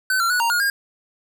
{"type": "tone with pitch steps", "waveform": "square", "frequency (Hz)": [1521, 1367, 1470, 930, 1434, 1618], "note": ["F#6", "F6", "F#6", "A#5", "F6", "G#6"], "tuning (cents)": [47, -37, -12, -4, 45, -46], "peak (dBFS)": -18, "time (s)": [0.1, 0.7], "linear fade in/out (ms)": 2, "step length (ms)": 100, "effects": []}